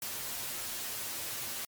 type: noise with comb filter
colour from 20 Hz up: white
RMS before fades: -38 dBFS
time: 0.02-1.65 s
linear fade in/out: 2 ms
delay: 8.6 ms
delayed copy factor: +0.6
effects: MP3 96 kbps